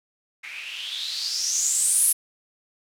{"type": "noise with low-pass filter sweep", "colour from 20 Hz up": "violet", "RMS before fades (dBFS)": -25, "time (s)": [0.43, 2.13], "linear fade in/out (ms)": 10, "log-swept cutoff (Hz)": [2100, 11000], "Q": 7, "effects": []}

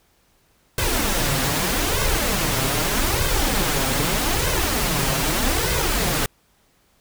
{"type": "noise with flanger", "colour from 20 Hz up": "pink", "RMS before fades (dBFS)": -21, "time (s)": [0.78, 6.26], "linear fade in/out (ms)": 2, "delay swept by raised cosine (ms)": [1.9, 7.5], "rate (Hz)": 0.81, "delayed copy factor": 0.65, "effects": ["pink hiss -61 dBFS RMS until 7 s"]}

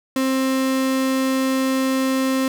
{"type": "tone", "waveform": "35% pulse", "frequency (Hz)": 264, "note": "C4", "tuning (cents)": 16, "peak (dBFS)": -16, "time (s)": [0.16, 2.48], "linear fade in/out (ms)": 2, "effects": []}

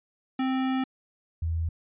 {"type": "tone pair in turn", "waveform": ["square", "sine"], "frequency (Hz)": [261.6, 82.16], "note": ["C4", "E2"], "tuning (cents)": [0, -5], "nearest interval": "octave + minor sixth", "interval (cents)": 2005, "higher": "first", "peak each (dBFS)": -25, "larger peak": "neither", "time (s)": [[0.39, 0.84], [1.42, 1.69]], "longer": "first", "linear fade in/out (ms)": 5, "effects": ["resampled to 8000 Hz"]}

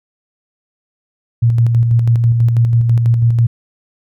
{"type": "tone with tremolo", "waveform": "sine", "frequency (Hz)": 117, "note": "A#2", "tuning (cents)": 7, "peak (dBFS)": -7, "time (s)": [1.42, 3.47], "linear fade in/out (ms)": 10, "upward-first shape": "square", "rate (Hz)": 6.1, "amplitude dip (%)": 35, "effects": []}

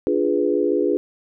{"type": "chord", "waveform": "sine", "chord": "D diminished seventh", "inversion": "none", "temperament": "equal", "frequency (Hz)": [293.7, 349.2, 415.3, 493.9], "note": ["D4", "F4", "Ab4", "Cb5"], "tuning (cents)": [0, 0, 0, 0], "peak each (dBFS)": [-23, -22, -21, -24], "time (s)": [0.07, 0.97], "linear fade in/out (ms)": 0, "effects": []}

